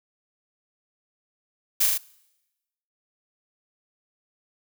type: noise with echo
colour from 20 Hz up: blue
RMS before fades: -20 dBFS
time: 1.8-1.86 s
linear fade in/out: 10 ms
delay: 40 ms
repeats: 3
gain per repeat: -2 dB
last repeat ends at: 1.98 s
effects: noise-tail reverb RT60 1.0 s tail -24 dB re dry